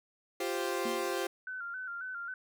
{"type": "chord", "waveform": "sawtooth", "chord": "F suspended second", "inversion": "none", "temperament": "equal", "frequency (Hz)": [349.2, 392, 523.3], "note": ["F4", "G4", "C5"], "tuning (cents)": [0, 0, 0], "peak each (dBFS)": [-32, -32, -33], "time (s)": [0.4, 1.27], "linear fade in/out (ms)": 5}
{"type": "tone with exponential decay", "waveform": "sine", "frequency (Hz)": 233.1, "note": "A#3", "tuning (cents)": 0, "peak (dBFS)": -34, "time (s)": [0.85, 1.22], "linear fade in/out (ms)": 5, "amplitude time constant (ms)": 80}
{"type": "tone with vibrato", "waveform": "sine", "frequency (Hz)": 1451, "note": "F#6", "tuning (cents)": -34, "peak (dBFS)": -37, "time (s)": [1.47, 2.34], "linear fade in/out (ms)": 2, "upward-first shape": "square", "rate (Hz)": 3.7, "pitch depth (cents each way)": 71}
{"effects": []}